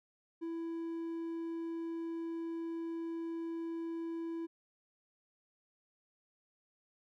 triangle tone, 331.6 Hz, E4, 10 cents sharp, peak -35 dBFS, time 0.41-4.47 s, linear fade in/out 20 ms, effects none

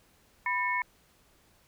sine tone cluster, 989 / 1804 / 2197 Hz, B5 / A6 / C#7, +2 / +43 / -16 cents, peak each -30 / -33 / -31 dBFS, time 0.46-0.82 s, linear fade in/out 2 ms, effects pink hiss -64 dBFS RMS until 1.67 s

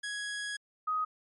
sawtooth / sine tone pair in turn, 1665 / 1254.2 Hz, G#6 / D#6, +4 / +13 cents, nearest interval perfect fourth, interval 491 cents, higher first, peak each -31 / -28 dBFS, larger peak second, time 0.03-0.57 / 0.87-1.05 s, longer first, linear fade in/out 10 ms, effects MP3 48 kbps

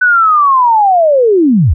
sine linear sweep, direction down, 1508 to 57.7 Hz, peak -5 dBFS, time 0.01-1.74 s, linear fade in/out 10 ms, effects none

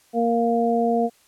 harmonic tone, 233.1 Hz, A#3, in tune, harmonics 1 / 2 / 3, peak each -22 / -22 / -22 dBFS, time 0.13-1.1 s, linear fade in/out 50 ms, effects white hiss -58 dBFS RMS until 1.27 s + low-pass 12000 Hz 12 dB/octave

